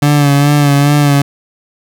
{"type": "tone with vibrato", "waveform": "30% pulse", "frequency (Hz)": 144, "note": "D3", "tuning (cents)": -34, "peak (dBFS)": -4, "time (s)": [0.02, 1.22], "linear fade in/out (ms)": 5, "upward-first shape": "sine", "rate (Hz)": 2.4, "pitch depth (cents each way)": 36, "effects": []}